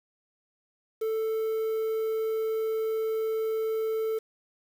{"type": "tone with quantisation", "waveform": "triangle", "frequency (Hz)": 441.7, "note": "A4", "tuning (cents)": 7, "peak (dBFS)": -24, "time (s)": [1.01, 4.19], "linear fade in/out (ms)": 10, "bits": 8, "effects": []}